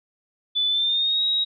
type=tone with pitch glide; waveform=sine; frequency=3490 to 3806 Hz; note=A7 to A#7; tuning=-15 to +35 cents; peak=-19 dBFS; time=0.55-1.45 s; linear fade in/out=20 ms; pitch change=+150 cents; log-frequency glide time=0.68-1.23 s; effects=none